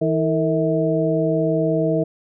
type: harmonic tone with a mistuned harmonic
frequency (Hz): 161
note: E3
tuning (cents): -41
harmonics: 1 / 2 / 3 / 4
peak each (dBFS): -22 / -22 / -22 / -22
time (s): 0.01-2.04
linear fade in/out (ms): 10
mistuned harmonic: 3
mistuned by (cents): -91
effects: none